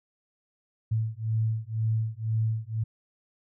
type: beating tone pair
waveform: sine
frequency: 110 / 112 Hz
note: A2 / A2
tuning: 0 / +31 cents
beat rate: 2 Hz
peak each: -28 dBFS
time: 0.91-2.84 s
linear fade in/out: 10 ms
effects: none